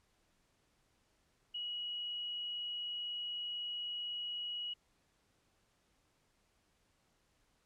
sine tone, 2911 Hz, F#7, 29 cents flat, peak -38 dBFS, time 1.54-4.74 s, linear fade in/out 10 ms, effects pink hiss -75 dBFS RMS until 7.65 s + low-pass 10000 Hz 12 dB/octave

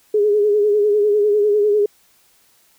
sine tone with vibrato, 416.4 Hz, G#4, 5 cents sharp, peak -12 dBFS, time 0.14-1.86 s, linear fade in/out 5 ms, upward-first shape sine, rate 10 Hz, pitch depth 48 cents each way, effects white hiss -56 dBFS RMS until 2.78 s

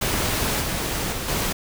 pink noise with level steps, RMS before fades -23 / -26 / -29 / -24 dBFS, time 0.01-1.53 s, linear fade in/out 10 ms, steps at 0.61 / 1.12 / 1.28 s, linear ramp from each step 5 ms, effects none

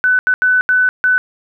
sine tone bursts at uneven times, 1500 Hz, F#6, 23 cents sharp, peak -9 dBFS, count 5, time 0.04-0.19 / 0.27-0.34 / 0.42-0.61 / 0.69-0.89 / 1.04-1.18 s, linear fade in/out 0 ms, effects none

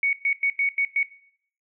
sine tone bursts at uneven times, 2229 Hz, C#7, 9 cents sharp, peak -19 dBFS, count 6, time 0.03-0.13 / 0.25-0.33 / 0.43-0.5 / 0.59-0.69 / 0.78-0.85 / 0.96-1.03 s, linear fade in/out 2 ms, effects noise-tail reverb RT60 0.6 s tail -17 dB re dry

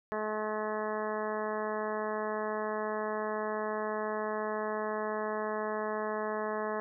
harmonic tone, 214.2 Hz, A3, 46 cents flat, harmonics 1 / 2 / 3 / 4 / 5 / 6 / 7 / 8 / 9, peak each -41 / -36 / -37 / -41 / -39 / -45 / -49 / -43 / -51 dBFS, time 0.12-6.8 s, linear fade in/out 0 ms, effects none

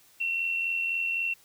sine tone with amplitude modulation, 2718 Hz, F7, 48 cents flat, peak -24 dBFS, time 0.2-1.34 s, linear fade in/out 10 ms, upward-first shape sine, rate 83.8 Hz, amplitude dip 45%, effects white hiss -59 dBFS RMS until 1.44 s

